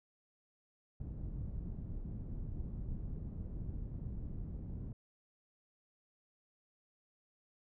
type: low-pass noise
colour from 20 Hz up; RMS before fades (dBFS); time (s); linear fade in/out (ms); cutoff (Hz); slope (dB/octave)
pink; -42; 1-4.93; 5; 170; 12
effects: none